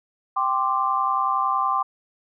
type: chord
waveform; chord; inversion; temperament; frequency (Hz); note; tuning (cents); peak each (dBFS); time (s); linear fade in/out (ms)
sine; G suspended fourth; none; just; 784 / 1045.3 / 1176; G5 / C6 / D6; 0 / -2 / +2; -26 / -23 / -23; 0.36-1.83; 10
effects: none